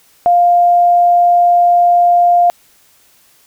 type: tone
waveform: sine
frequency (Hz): 701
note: F5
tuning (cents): +6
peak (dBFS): -6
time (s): 0.26-2.5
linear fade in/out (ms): 0
effects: white hiss -50 dBFS RMS until 3.46 s